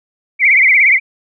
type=tone with vibrato; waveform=sine; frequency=2172 Hz; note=C#7; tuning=36 cents flat; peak=-6 dBFS; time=0.39-1 s; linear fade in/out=50 ms; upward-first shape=triangle; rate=17 Hz; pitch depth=160 cents each way; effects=none